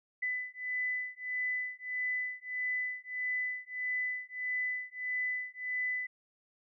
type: beating tone pair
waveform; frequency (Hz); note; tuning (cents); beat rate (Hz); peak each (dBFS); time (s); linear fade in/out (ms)
sine; 2000 / 2001.6; B6 / B6; +21 / +23; 1.6; -36 / -36; 0.22-6.07; 10
effects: none